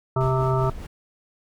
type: harmonic tone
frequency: 130.81 Hz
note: C3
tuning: in tune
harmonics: 1 / 3 / 5 / 7 / 9 / 10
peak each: -21 / -26 / -28 / -29 / -31 / -31 dBFS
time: 0.16-0.7 s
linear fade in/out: 5 ms
type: noise with tremolo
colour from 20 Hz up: brown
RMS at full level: -32 dBFS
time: 0.2-0.87 s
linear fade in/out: 10 ms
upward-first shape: sine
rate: 5 Hz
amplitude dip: 45%
effects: none